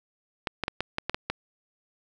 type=clicks; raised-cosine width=0.3 ms; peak=-11 dBFS; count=8; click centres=0.472 / 0.637 / 0.681 / 0.806 / 0.984 / 1.096 / 1.145 / 1.3 s; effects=none